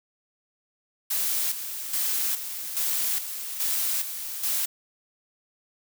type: noise with tremolo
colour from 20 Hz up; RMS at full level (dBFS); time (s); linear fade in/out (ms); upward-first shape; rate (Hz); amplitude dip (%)
blue; -26; 1.1-4.66; 10; square; 1.2; 60
effects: none